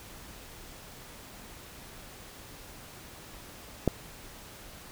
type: click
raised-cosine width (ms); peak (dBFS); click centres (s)
2; -9; 3.877
effects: pink hiss -48 dBFS RMS until 4.91 s